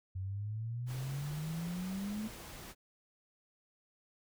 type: exponential sweep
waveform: sine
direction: up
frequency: 92.1 to 220 Hz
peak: -36 dBFS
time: 0.15-2.28 s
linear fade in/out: 10 ms
type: noise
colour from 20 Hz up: pink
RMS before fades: -49 dBFS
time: 0.86-2.75 s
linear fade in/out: 50 ms
effects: none